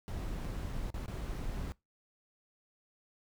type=noise with dropouts; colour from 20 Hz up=brown; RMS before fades=-38 dBFS; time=0.08-1.72 s; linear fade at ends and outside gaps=0 ms; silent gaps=0.447-0.452 / 0.727-0.731 / 0.903-0.942 / 1.061-1.08 s; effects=noise-tail reverb RT60 0.2 s tail -22 dB re dry